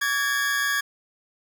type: tone cluster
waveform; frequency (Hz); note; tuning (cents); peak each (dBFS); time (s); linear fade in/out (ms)
40% pulse; 1142 / 1652 / 1778; D6 / G#6 / A6; -49 / -10 / +18; -30 / -22 / -30; 0.01-0.81; 10
effects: none